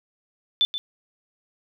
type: tone with echo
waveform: sine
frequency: 3520 Hz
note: A7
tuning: in tune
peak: -16 dBFS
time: 0.61-0.65 s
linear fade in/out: 0 ms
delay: 130 ms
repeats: 1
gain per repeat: -10 dB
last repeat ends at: 0.78 s
effects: none